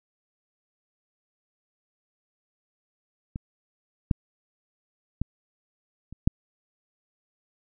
clicks, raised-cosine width 5 ms, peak -20 / -8 / -14 / -28 / -6 dBFS, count 5, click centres 3.359 / 4.112 / 5.216 / 6.126 / 6.275 s, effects none

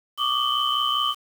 sine tone cluster, 1147 / 1212 / 2998 / 3123 Hz, D6 / D#6 / F#7 / G7, -41 / -46 / +22 / -7 cents, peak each -26 dBFS, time 0.17-1.15 s, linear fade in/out 50 ms, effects 7-bit

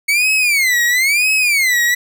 40% pulse tone with vibrato, 2208 Hz, C#7, 7 cents flat, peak -11 dBFS, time 0.08-1.95 s, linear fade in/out 10 ms, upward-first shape sine, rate 1 Hz, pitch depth 260 cents each way, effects none

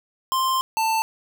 square tone pair in turn, 1048 / 888.9 Hz, C6 / A5, +2 / +17 cents, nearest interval minor third, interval 285 cents, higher first, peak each -20 dBFS, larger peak neither, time 0.32-0.61 / 0.77-1.02 s, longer first, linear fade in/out 0 ms, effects none

